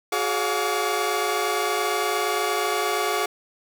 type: tone cluster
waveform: sawtooth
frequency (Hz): 368.3 / 420.9 / 565 / 708 / 1144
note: F#4 / G#4 / C#5 / F5 / D6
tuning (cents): -8 / +23 / +33 / +23 / -46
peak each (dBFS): -26 / -23 / -31 / -24 / -24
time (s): 0.12-3.26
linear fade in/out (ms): 5
effects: none